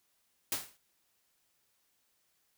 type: noise with exponential decay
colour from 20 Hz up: white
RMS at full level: -30 dBFS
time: 0.52-0.77 s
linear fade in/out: 1 ms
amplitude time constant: 53 ms
effects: white hiss -75 dBFS RMS until 2.57 s